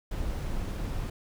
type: noise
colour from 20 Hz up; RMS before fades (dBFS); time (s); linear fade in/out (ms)
brown; -32; 0.11-1.1; 5
effects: none